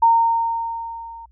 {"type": "tone with level ramp", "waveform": "sine", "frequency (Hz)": 920, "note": "A#5", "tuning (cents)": -23, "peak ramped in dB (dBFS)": [-9, -35], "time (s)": [0.02, 1.26], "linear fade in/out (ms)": 10, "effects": ["added 60 Hz sine -50 dBFS peak until 1.31 s"]}